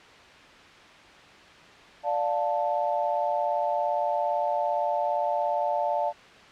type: chord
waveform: sine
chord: D minor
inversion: none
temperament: just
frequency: 587.3 / 704.8 / 881 Hz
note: D5 / F5 / A5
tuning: 0 / +16 / +2 cents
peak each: -28 dBFS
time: 2.03-6.13 s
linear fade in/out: 50 ms
effects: white hiss -49 dBFS RMS until 6.51 s + low-pass 3000 Hz 12 dB/octave